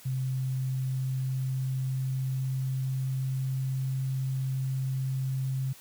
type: tone with pitch glide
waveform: sine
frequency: 130.7 to 132.37 Hz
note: C3 to C3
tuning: -1 to +20 cents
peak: -27 dBFS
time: 0.05-5.73 s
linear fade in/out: 10 ms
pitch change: +21 cents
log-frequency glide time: 0.25-4.09 s
effects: white hiss -52 dBFS RMS until 5.8 s + high-pass 60 Hz 12 dB/octave